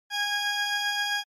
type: tone pair together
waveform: 20% pulse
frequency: 819 / 1645.6 Hz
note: G#5 / G#6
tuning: -24 / -16 cents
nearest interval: octave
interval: 1208 cents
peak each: -25 / -22 dBFS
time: 0.1-1.24 s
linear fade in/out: 50 ms
effects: low-pass 8000 Hz 12 dB/octave + MP3 64 kbps